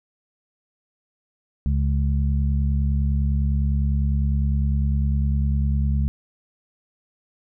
harmonic tone, 69.9 Hz, C#2, 15 cents sharp, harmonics 1 / 2 / 3, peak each -19 / -25 / -29 dBFS, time 1.66-6.08 s, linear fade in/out 0 ms, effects none

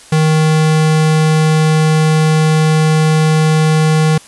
square tone, 156.5 Hz, D#3, 10 cents sharp, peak -9 dBFS, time 0.12-4.18 s, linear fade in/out 5 ms, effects white hiss -39 dBFS RMS until 4.27 s + resampled to 24000 Hz

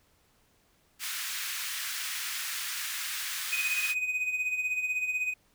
pink high-pass noise, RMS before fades -35 dBFS, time 0.99-3.95 s, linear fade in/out 50 ms, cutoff 1500 Hz, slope 24 dB/octave
triangle tone with tremolo, 2500 Hz, D#7, 8 cents sharp, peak -24 dBFS, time 3.52-5.34 s, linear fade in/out 10 ms, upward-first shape sine, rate 16 Hz, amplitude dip 60%
effects pink hiss -67 dBFS RMS until 5.54 s

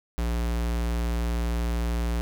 square tone, 58.4 Hz, A#1, 4 cents sharp, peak -25 dBFS, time 0.18-2.21 s, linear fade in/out 0 ms, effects none

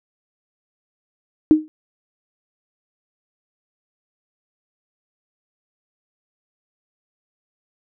sine tone with exponential decay, 309.8 Hz, D#4, 7 cents flat, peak -4 dBFS, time 1.51-1.68 s, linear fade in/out 0 ms, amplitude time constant 36 ms, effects none

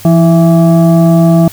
sine tone with frequency modulation, 168.4 Hz, E3, 37 cents sharp, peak -3 dBFS, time 0.05-1.48 s, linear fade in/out 2 ms, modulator 496 Hz, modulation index 0.8, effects added 99 Hz sine -36 dBFS peak until 1.52 s + white hiss -32 dBFS RMS until 1.52 s

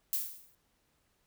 violet noise with exponential decay, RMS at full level -29 dBFS, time 0.13-0.55 s, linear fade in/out 1 ms, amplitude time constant 91 ms, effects pink hiss -74 dBFS RMS until 1.26 s

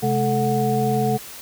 sine tone cluster, 130.3 / 212.6 / 438.8 / 735 Hz, C3 / G#3 / A4 / F#5, -7 / +41 / -5 / -12 cents, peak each -23 dBFS, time 0.02-1.18 s, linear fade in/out 20 ms, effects white hiss -38 dBFS RMS until 1.41 s

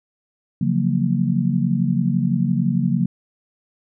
sine chord, Gb major seventh, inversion second, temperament just, 138.75 / 173.43 / 185 / 231.2 Hz, Db3 / F3 / Gb3 / Bb3, +2 / -12 / 0 / -14 cents, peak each -22 dBFS, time 0.61-3.06 s, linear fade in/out 5 ms, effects none

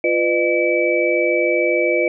sine tone cluster, 347.9 / 501 / 608 / 2301 Hz, F4 / B4 / D#5 / D7, -7 / +25 / -40 / -36 cents, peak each -20 dBFS, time 0.04-2.08 s, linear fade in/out 2 ms, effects none

